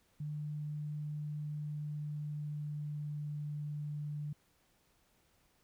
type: tone with pitch glide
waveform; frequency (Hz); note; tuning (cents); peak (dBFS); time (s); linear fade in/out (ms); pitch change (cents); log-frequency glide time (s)
sine; 149.6 to 148.14; D3 to D3; +32 to +15; -37; 0.2-4.33; 5; -17; 1.42-3.4
effects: pink hiss -72 dBFS RMS until 5.63 s